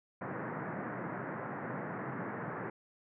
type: band-pass noise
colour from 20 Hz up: pink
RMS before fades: -40 dBFS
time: 0.21-2.7 s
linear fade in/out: 5 ms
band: 120 to 1900 Hz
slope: 48 dB/octave
effects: none

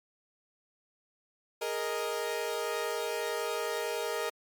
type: chord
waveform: sawtooth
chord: Ab suspended second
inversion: none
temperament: equal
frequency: 415.3 / 466.2 / 622.3 Hz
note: Ab4 / Bb4 / Eb5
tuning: 0 / 0 / 0 cents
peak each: -33 / -30 / -33 dBFS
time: 1.61-4.3 s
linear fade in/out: 10 ms
effects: MP3 96 kbps

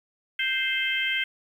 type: harmonic tone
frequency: 523.3 Hz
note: C5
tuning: in tune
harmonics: 3 / 4 / 5 / 6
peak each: -30 / -27 / -32 / -29 dBFS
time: 0.39-1.24 s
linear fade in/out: 5 ms
effects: 9-bit

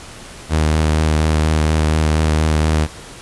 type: tone with vibrato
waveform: sawtooth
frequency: 77.78 Hz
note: D#2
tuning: in tune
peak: -9 dBFS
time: 0.49-2.88 s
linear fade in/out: 50 ms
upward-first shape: triangle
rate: 4.2 Hz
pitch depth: 23 cents each way
effects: pink hiss -36 dBFS RMS until 3.21 s + resampled to 24000 Hz

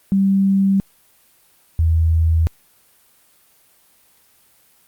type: tone pair in turn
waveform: sine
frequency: 194.9 / 81.4 Hz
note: G3 / E2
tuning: -10 / -21 cents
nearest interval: octave + minor third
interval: 1511 cents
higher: first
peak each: -12 dBFS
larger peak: neither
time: 0.12-0.8 / 1.79-2.47 s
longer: neither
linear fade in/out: 0 ms
effects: white hiss -55 dBFS RMS until 4.87 s + Opus 32 kbps

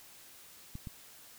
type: clicks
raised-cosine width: 5 ms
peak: -29 dBFS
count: 2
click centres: 0.754 / 0.872 s
effects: white hiss -55 dBFS RMS until 1.38 s

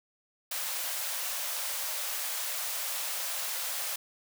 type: high-pass noise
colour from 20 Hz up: white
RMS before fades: -34 dBFS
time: 0.51-3.96 s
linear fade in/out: 5 ms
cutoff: 500 Hz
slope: 96 dB/octave
effects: none

